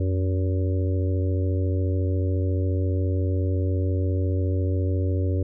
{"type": "harmonic tone with a mistuned harmonic", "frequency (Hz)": 94.2, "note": "F#2", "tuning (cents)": 32, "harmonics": [1, 3, 4, 5, 6], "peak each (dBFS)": [-21, -31, -33, -35, -37], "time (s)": [0, 5.43], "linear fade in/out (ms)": 5, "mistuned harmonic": 1, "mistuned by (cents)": -88, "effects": []}